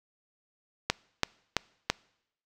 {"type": "click train", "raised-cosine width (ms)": 0.2, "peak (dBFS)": -6, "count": 4, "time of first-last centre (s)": [0.9, 1.9], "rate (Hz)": 3, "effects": ["noise-tail reverb RT60 0.8 s tail -25 dB re dry"]}